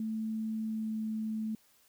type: tone with pitch glide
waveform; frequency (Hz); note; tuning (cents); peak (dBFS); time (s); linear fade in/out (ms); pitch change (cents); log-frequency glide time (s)
sine; 220 to 218.6; A3 to A3; 0 to -11; -32; 0-1.55; 2; -11; 0.62-0.99
effects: white hiss -66 dBFS RMS until 1.88 s